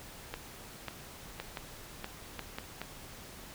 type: clicks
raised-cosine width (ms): 0.3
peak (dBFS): -21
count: 8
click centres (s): 0.34 / 0.883 / 1.4 / 1.572 / 2.044 / 2.393 / 2.585 / 2.816
effects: pink hiss -49 dBFS RMS until 3.54 s